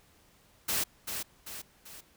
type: noise with echo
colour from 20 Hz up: white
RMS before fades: -30 dBFS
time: 0.68-0.84 s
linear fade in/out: 10 ms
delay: 390 ms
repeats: 3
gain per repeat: -6 dB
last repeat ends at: 2.01 s
effects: pink hiss -63 dBFS RMS until 2.16 s